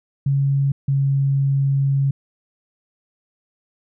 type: tone pair in turn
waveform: sine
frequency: 138.59 / 137.79 Hz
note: C#3 / C#3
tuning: 0 / -10 cents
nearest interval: unison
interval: 10 cents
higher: first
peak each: -15 dBFS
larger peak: neither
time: 0.26-0.72 / 0.88-2.11 s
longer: second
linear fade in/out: 5 ms
effects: none